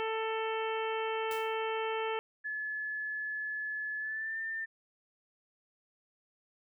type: harmonic tone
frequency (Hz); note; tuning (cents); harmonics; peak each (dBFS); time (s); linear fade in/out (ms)
443.5; A4; +14; 1 / 2 / 3 / 4 / 5 / 6 / 7; -34 / -37 / -41 / -44 / -44 / -44 / -46; 0-2.19; 0
type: noise with exponential decay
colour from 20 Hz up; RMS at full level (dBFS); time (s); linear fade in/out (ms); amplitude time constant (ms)
white; -44; 1.31-1.61; 1; 65
type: tone with pitch glide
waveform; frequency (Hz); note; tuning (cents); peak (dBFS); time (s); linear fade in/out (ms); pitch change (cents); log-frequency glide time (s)
sine; 1717 to 1795.1; A6 to A6; -43 to +34; -34; 2.44-4.66; 20; +77; 3.98-4.38
effects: none